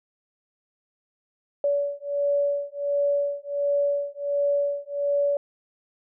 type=beating tone pair; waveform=sine; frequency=570 / 571.4 Hz; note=C#5 / D5; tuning=+48 / -48 cents; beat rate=1.4 Hz; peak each=-25 dBFS; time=1.64-5.37 s; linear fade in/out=2 ms; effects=none